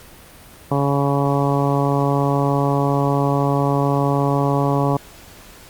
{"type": "harmonic tone", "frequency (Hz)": 140.5, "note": "C#3", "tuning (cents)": 24, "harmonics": [1, 2, 3, 4, 5, 6, 7, 8], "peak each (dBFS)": [-19, -22, -24, -25, -26, -27, -27, -28], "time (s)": [0.71, 4.97], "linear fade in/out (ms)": 5, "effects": ["pink hiss -43 dBFS RMS until 5.69 s", "Opus 48 kbps"]}